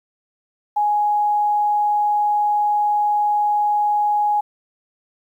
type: tone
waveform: sine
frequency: 833 Hz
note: G#5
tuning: 5 cents sharp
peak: -15 dBFS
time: 0.76-4.41 s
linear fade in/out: 10 ms
effects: 9-bit